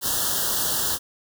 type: band-stop noise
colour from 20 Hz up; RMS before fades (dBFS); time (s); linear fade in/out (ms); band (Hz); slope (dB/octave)
white; -24; 0.01-0.99; 50; 1800 to 2900; 96
effects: none